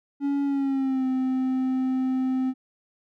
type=tone with pitch glide; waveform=triangle; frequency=281.5 to 259.6 Hz; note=C#4 to C4; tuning=+27 to -13 cents; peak=-20 dBFS; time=0.2-2.54 s; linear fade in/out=50 ms; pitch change=-140 cents; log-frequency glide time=0.44-1.06 s; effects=none